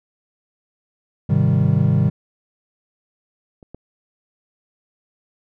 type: chord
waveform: triangle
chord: Ab major seventh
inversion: none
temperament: equal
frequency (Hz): 103.83 / 130.81 / 155.56 / 196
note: Ab2 / C3 / Eb3 / G3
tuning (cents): 0 / 0 / 0 / 0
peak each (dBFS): -18 / -16 / -16 / -19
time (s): 1.29-2.1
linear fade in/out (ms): 10
type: clicks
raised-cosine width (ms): 2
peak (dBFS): -29 / -30 / -22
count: 3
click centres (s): 1.532 / 3.628 / 3.746
effects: none